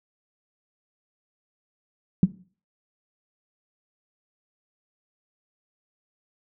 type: tone with exponential decay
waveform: sine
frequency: 182.6 Hz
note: F#3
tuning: 23 cents flat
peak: -9 dBFS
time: 2.23-2.31 s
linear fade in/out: 2 ms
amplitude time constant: 17 ms
effects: noise-tail reverb RT60 0.4 s tail -17 dB re dry